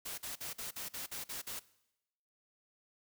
white noise bursts, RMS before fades -42 dBFS, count 9, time 0.05-1.596 s, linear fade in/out 10 ms, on 130 ms, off 47 ms, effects noise-tail reverb RT60 0.9 s tail -20 dB re dry

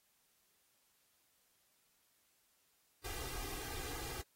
pink noise with comb filter, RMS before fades -44 dBFS, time 3.04-4.22 s, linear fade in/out 10 ms, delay 2.5 ms, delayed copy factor +1, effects white hiss -75 dBFS RMS until 4.35 s + AAC 48 kbps

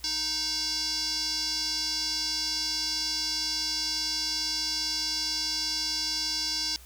square tone with band-pass filter, 311.1 Hz, D#4, in tune, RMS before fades -30 dBFS, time 0.04-6.76 s, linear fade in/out 0 ms, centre 5000 Hz, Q 7.2, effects added 60 Hz sine -49 dBFS peak until 6.85 s + white hiss -53 dBFS RMS until 6.85 s

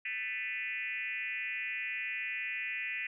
sine tone with frequency modulation, 2217 Hz, C#7, in tune, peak -34 dBFS, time 0.05-3.07 s, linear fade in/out 5 ms, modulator 227 Hz, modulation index 1.9, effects none

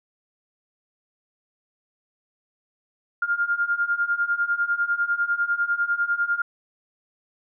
sine beating tone pair, 1400 / 1410 Hz, F6 / F6, +4 / +16 cents, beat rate 10 Hz, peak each -25 / -23 dBFS, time 3.22-6.42 s, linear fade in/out 5 ms, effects none

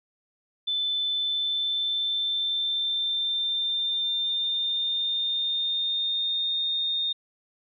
sine tone with pitch glide, 3520 to 3667 Hz, A7 to A#7, 0 to -29 cents, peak -24 dBFS, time 0.67-7.13 s, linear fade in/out 10 ms, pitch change +71 cents, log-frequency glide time 1.14-6.59 s, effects none

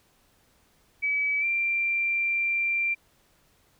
sine tone with pitch glide, 2288 to 2365 Hz, D7 to D7, -46 to +12 cents, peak -23 dBFS, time 1.02-2.95 s, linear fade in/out 20 ms, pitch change +58 cents, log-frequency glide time 1.4-1.45 s, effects pink hiss -64 dBFS RMS until 3.79 s

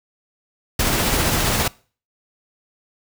pink noise with tremolo, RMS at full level -18 dBFS, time 0.79-1.68 s, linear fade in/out 5 ms, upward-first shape triangle, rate 15 Hz, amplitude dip 30%, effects noise-tail reverb RT60 0.4 s tail -23 dB re dry

